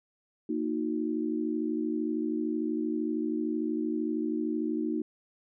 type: chord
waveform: sine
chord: D# minor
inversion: second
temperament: equal with one note detuned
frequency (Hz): 233.1 / 311.1 / 364.1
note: A#3 / D#4 / F#4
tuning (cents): 0 / 0 / -28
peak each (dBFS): -33 / -30 / -35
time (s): 0.49-5.02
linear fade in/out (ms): 5
effects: none